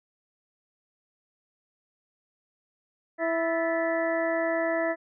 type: harmonic tone with a mistuned harmonic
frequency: 329.6 Hz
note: E4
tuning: in tune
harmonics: 1 / 2 / 3 / 4 / 5 / 6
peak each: -31 / -26 / -38 / -38 / -34 / -35 dBFS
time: 3.18-4.96 s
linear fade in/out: 50 ms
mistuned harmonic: 5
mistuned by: +92 cents
effects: none